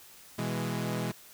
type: chord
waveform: sawtooth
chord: E major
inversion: second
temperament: equal with one note detuned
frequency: 124.26 / 164.81 / 207.7 Hz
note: B2 / E3 / G#3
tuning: +11 / 0 / 0 cents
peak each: -31 dBFS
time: 0.38-1.12 s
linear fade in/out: 10 ms
effects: white hiss -53 dBFS RMS until 1.33 s